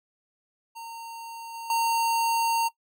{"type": "tone with level steps", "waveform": "square", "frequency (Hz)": 919, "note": "A#5", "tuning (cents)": -25, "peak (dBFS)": [-38, -36, -23], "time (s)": [0.75, 2.69], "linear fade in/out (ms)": 20, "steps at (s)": [1.54, 1.7], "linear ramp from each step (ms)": 2, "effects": ["noise-tail reverb RT60 0.1 s tail -18 dB re dry"]}